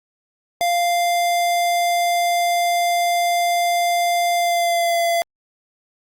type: tone with pitch glide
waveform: square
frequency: 696 to 681.7 Hz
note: F5 to F5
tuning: -6 to -42 cents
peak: -17 dBFS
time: 0.61-5.22 s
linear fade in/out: 0 ms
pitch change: -36 cents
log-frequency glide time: 4.36-5 s
effects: Opus 48 kbps